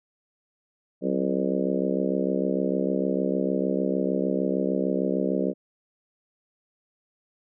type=harmonic tone with a mistuned harmonic; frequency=66.6 Hz; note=C2; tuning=31 cents sharp; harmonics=3 / 4 / 5 / 6 / 7 / 8 / 9; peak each=-28 / -29 / -30 / -31 / -31 / -32 / -33 dBFS; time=1.01-5.54 s; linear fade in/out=50 ms; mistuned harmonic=3; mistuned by=-100 cents; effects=none